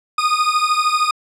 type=beating tone pair; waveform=40% pulse; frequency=1227 / 1240 Hz; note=D#6 / D#6; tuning=-25 / -6 cents; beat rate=13 Hz; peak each=-17 dBFS; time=0.18-1.11 s; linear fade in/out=5 ms; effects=low-pass 8000 Hz 12 dB/octave